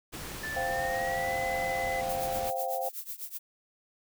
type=noise; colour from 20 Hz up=pink; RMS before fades=-40 dBFS; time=0.12-2.51 s; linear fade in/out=20 ms
type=tone with pitch glide; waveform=sine; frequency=1758 to 2019 Hz; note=A6 to B6; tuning=-2 to +38 cents; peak=-34 dBFS; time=0.43-2.01 s; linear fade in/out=5 ms; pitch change=+240 cents; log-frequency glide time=0.63-1.37 s
type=chord; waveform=sine; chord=C suspended fourth; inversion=none; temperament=equal; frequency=523.3 / 698.5 / 784 Hz; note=C5 / F5 / G5; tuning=0 / 0 / 0 cents; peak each=-34 dBFS; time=0.56-2.89 s; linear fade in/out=5 ms
type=noise with tremolo; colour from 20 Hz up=violet; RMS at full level=-36 dBFS; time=2.08-3.39 s; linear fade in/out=20 ms; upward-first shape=triangle; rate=8 Hz; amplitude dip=95%
effects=none